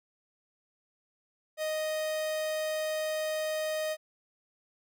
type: tone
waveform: 45% pulse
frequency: 622.3 Hz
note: D#5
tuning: in tune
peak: -30 dBFS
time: 1.57-3.97 s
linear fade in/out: 50 ms
effects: none